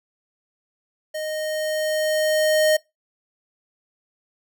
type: tone with level ramp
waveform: square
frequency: 619 Hz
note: D#5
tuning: 9 cents flat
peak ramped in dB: -27 to -15 dBFS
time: 1.14-2.77 s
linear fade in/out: 10 ms
effects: noise-tail reverb RT60 0.2 s tail -23 dB re dry